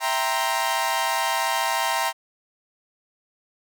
sawtooth chord, C dominant seventh, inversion first, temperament equal, 659.3 / 784 / 932.3 / 1046.5 Hz, E5 / G5 / Bb5 / C6, 0 / 0 / 0 / 0 cents, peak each -26 / -24 / -21 / -25 dBFS, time 0-2.13 s, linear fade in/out 50 ms, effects none

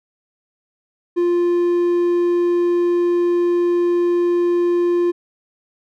triangle tone, 349.2 Hz, F4, in tune, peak -12 dBFS, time 1.16-5.12 s, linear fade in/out 20 ms, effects none

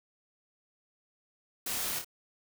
white noise with echo, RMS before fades -35 dBFS, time 1.66-1.99 s, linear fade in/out 5 ms, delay 28 ms, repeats 2, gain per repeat -5 dB, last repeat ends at 2.046 s, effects none

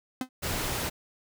45% pulse tone with exponential decay, 256.6 Hz, C4, 34 cents flat, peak -25 dBFS, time 0.21-0.29 s, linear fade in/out 2 ms, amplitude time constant 16 ms
pink noise, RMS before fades -31 dBFS, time 0.42-0.9 s, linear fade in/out 20 ms
effects none

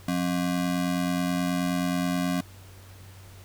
square ring-modulated tone, 222.5 Hz, A3, 20 cents sharp, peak -22 dBFS, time 0.08-2.41 s, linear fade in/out 5 ms, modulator 44.7 Hz, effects added 95 Hz sine -46 dBFS peak until 3.44 s + pink hiss -52 dBFS RMS until 3.44 s

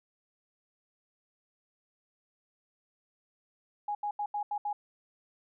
sine tone bursts at uneven times, 828 Hz, G#5, 5 cents flat, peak -30 dBFS, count 6, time 3.88-3.95 / 4.03-4.11 / 4.19-4.26 / 4.34-4.43 / 4.51-4.58 / 4.65-4.73 s, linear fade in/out 5 ms, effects none

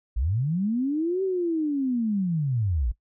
sine linear two-way sweep, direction up then down, 48.52 to 387.9 to 48.52 Hz, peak -22 dBFS, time 0.16-2.92 s, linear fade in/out 10 ms, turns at 1.23 s, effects noise-tail reverb RT60 0.1 s tail -19 dB re dry

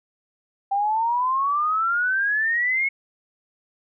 sine exponential sweep, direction up, 784 to 2200 Hz, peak -19 dBFS, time 0.71-2.89 s, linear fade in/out 10 ms, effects none

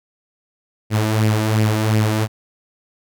sawtooth tone with flanger, 108.4 Hz, A2, 25 cents flat, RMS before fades -17 dBFS, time 0.9-2.28 s, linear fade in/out 50 ms, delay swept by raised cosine 0.38 to 3.38 ms, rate 2.8 Hz, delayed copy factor +0.55, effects none

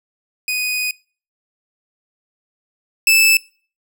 sawtooth tone pair in turn, 2489 / 2629 Hz, D#7 / E7, 0 / -5 cents, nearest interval minor second, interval 95 cents, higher second, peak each -15 / -6 dBFS, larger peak second, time 0.48-0.91 / 3.07-3.37 s, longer first, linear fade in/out 2 ms, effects noise-tail reverb RT60 0.4 s tail -24 dB re dry

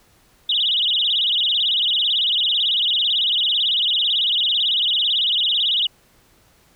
sine tone with vibrato, 3322 Hz, G#7, in tune, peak -16 dBFS, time 0.49-5.87 s, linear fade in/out 5 ms, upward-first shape sine, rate 18 Hz, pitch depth 250 cents each way, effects pink hiss -56 dBFS RMS until 6.75 s

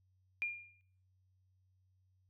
sine tone with exponential decay, 2406 Hz, D7, 41 cents sharp, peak -31 dBFS, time 0.42-0.81 s, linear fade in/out 0 ms, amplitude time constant 83 ms, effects noise-tail reverb RT60 0.6 s tail -22 dB re dry + added 93 Hz sine -70 dBFS peak until 2.29 s

